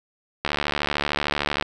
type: click train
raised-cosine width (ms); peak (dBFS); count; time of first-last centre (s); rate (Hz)
0.3; -6; 87; 0.45-1.625; 73.2
effects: none